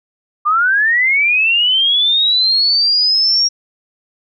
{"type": "linear sweep", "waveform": "sine", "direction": "up", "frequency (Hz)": [1174.7, 5630], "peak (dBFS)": -10, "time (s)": [0.45, 3.49], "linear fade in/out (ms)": 20, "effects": []}